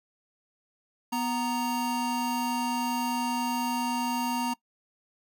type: tone pair together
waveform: square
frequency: 246.9 / 932.2 Hz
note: B3 / A#5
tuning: 0 / 0 cents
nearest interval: octave + major seventh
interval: 2300 cents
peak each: -31 / -30 dBFS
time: 1.12-4.54 s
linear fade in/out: 10 ms
effects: noise-tail reverb RT60 0.1 s tail -21 dB re dry